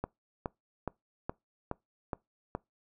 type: click train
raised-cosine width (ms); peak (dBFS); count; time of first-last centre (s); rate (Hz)
1; -19; 7; 0.04-2.55; 2.39
effects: noise-tail reverb RT60 0.2 s tail -24 dB re dry